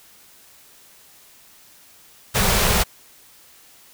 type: band-stop noise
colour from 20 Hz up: pink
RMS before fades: -18 dBFS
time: 2.34-2.84 s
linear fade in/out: 20 ms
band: 230 to 370 Hz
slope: 96 dB/octave
effects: white hiss -50 dBFS RMS until 3.93 s